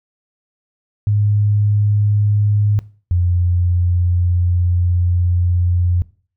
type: tone pair in turn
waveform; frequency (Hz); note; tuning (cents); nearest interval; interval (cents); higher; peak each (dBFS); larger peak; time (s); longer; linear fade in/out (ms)
sine; 103.83 / 88.32; G#2 / F2; 0 / +20; minor third; 280; first; -12; neither; 1.07-2.79 / 3.11-6.02; second; 0
effects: noise-tail reverb RT60 0.4 s tail -19 dB re dry